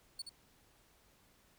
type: tone with echo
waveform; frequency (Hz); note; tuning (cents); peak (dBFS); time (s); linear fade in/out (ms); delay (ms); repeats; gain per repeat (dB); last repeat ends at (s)
35% pulse; 4446; C#8; +4; -38; 0.19-0.22; 5; 74; 1; -6; 0.294
effects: pink hiss -68 dBFS RMS until 1.58 s